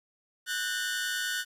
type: tone cluster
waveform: sawtooth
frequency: 1477 / 1587 / 1815 / 3538 Hz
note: F#6 / G6 / A#6 / A7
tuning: -3 / +21 / -47 / +9 cents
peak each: -28 / -35 / -34 / -36 dBFS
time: 0.46-1.45 s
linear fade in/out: 50 ms
effects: resampled to 32000 Hz + 10-bit